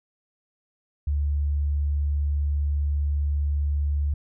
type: tone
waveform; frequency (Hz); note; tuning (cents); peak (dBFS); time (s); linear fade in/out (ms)
sine; 72.5; D2; -22; -21; 1.07-4.14; 5
effects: none